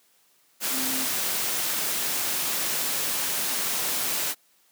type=tone in noise; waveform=sine; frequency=261.6 Hz; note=C4; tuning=in tune; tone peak=-33 dBFS; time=0.7-1.08 s; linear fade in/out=50 ms; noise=white; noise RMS=-27 dBFS; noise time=0.6-4.35 s; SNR=-9 dB; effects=white hiss -63 dBFS RMS until 4.71 s + high-pass 150 Hz 12 dB/octave